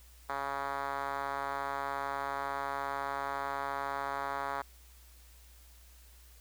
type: tone with band-pass filter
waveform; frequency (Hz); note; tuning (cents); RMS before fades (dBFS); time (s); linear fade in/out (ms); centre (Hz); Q
5% pulse; 138.9; C#3; +4; -36; 0.29-4.62; 5; 1000; 1.4
effects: added 60 Hz sine -55 dBFS peak until 6.4 s + white hiss -61 dBFS RMS until 6.4 s